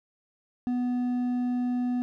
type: tone with hard clipping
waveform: triangle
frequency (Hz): 246.9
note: B3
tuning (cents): 0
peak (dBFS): -26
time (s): 0.67-2.02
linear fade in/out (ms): 0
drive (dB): 7
effects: none